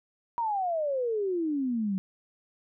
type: exponential sweep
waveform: sine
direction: down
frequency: 961 to 185.8 Hz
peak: -26 dBFS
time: 0.38-1.98 s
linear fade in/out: 0 ms
effects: none